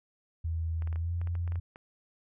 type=tone with pitch glide; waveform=sine; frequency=81.8 to 86.12 Hz; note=E2 to F2; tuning=-13 to -24 cents; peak=-29 dBFS; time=0.44-1.6 s; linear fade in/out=10 ms; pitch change=+89 cents; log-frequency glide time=0.97-1.12 s
type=clicks; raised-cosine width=0.5 ms; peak=-33 dBFS; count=11; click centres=0.822 / 0.874 / 0.928 / 0.959 / 1.215 / 1.273 / 1.353 / 1.477 / 1.521 / 1.557 / 1.759 s
effects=none